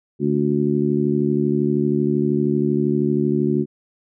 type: harmonic tone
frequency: 72.8 Hz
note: D2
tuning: 15 cents flat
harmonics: 2 / 3 / 4 / 5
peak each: -23 / -21 / -23 / -21 dBFS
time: 0.19-3.66 s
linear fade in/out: 50 ms
effects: none